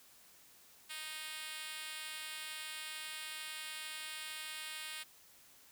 5% pulse tone with high-pass filter, 311.1 Hz, D#4, in tune, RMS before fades -45 dBFS, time 0.89-5.04 s, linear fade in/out 20 ms, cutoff 1900 Hz, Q 0.57, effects white hiss -62 dBFS RMS until 5.71 s

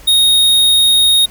square tone, 3729 Hz, A#7, in tune, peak -8 dBFS, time 0.07-1.26 s, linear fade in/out 10 ms, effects added 50 Hz sine -38 dBFS peak until 1.3 s + pink hiss -40 dBFS RMS until 1.3 s

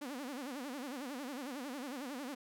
sawtooth tone with vibrato, 267.8 Hz, C4, 40 cents sharp, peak -37 dBFS, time 0.01-2.35 s, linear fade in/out 10 ms, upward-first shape sine, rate 11 Hz, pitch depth 190 cents each way, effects none

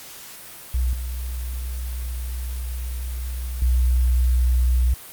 sine tone with level steps, 62 Hz, B1, 7 cents sharp, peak -18 / -25 / -15 dBFS, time 0.74-4.94 s, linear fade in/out 5 ms, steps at 0.93 / 3.62 s, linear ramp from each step 2 ms, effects white hiss -40 dBFS RMS until 5.12 s + Opus 48 kbps

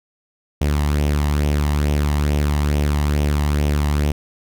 sawtooth tone with flanger, 73.42 Hz, D2, in tune, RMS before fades -18 dBFS, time 0.61-4.12 s, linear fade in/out 5 ms, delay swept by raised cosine 0.33 to 1.05 ms, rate 2.3 Hz, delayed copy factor +0.5, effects none

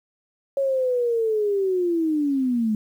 sine linear sweep, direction down, 554.4 to 210.1 Hz, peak -19 dBFS, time 0.57-2.75 s, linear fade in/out 2 ms, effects 9-bit

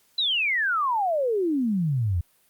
sine exponential sweep, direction down, 4042 to 81 Hz, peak -21 dBFS, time 0.18-2.21 s, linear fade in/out 5 ms, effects white hiss -63 dBFS RMS until 2.49 s + Opus 48 kbps

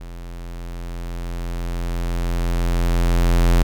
square tone with level ramp, 42.99 Hz, F1, 27 cents flat, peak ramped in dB -33 to -12 dBFS, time 0-3.63 s, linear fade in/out 10 ms, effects none

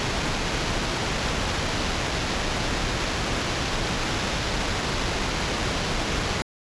pink noise with sample-and-hold, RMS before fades -26 dBFS, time 0-6.42 s, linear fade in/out 0 ms, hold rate 8820 Hz, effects resampled to 22050 Hz

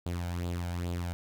sawtooth tone with flanger, 87.31 Hz, F2, in tune, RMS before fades -34 dBFS, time 0.06-1.13 s, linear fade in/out 0 ms, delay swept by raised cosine 0.25 to 1.35 ms, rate 2.4 Hz, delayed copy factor +0.6, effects none

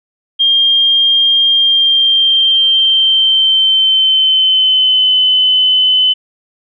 sine tone with pitch glide, 3209 to 3029 Hz, G7 to F#7, +40 to +40 cents, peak -7 dBFS, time 0.39-6.14 s, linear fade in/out 20 ms, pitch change -100 cents, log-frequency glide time 1.47-5.15 s, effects none

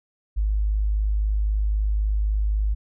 sine tone, 51.91 Hz, G#1, in tune, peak -19 dBFS, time 0.36-2.75 s, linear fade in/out 20 ms, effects none

